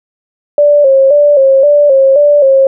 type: tone with vibrato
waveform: sine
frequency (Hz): 561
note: C#5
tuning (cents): +21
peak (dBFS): -3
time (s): 0.58-2.67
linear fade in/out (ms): 2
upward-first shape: square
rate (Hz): 1.9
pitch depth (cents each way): 71
effects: none